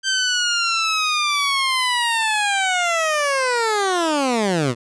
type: linear sweep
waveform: 15% pulse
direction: down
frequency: 1568 to 111.9 Hz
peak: -11 dBFS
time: 0.03-4.75 s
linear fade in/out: 50 ms
effects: resampled to 22050 Hz